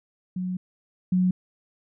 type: tone pair in turn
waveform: sine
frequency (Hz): 183 / 183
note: F#3 / F#3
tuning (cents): -19 / -19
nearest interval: unison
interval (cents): 0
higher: neither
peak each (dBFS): -26 / -18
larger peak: second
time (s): 0.36-0.57 / 1.12-1.31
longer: first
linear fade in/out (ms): 5
effects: none